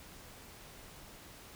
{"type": "silence", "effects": ["pink hiss -53 dBFS RMS until 1.55 s"]}